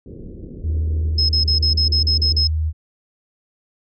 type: low-pass noise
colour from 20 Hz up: pink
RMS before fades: -35 dBFS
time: 0.06-2.43 s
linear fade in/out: 2 ms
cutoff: 470 Hz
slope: 48 dB/octave
type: tone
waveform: sine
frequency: 78.5 Hz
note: D#2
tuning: 16 cents sharp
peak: -17 dBFS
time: 0.62-2.73 s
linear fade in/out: 50 ms
type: tone bursts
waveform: sine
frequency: 5160 Hz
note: E8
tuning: 38 cents flat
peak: -15 dBFS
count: 9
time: 1.18-2.474 s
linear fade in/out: 5 ms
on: 110 ms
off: 38 ms
effects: none